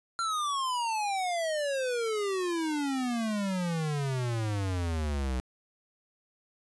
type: exponential sweep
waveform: square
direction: down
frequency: 1377 to 61.74 Hz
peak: -29 dBFS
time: 0.19-5.4 s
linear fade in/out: 0 ms
effects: resampled to 24000 Hz + 10-bit